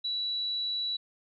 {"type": "tone", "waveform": "sine", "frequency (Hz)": 3932, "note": "B7", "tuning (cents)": -8, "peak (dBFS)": -29, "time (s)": [0.04, 0.97], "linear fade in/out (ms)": 10, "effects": []}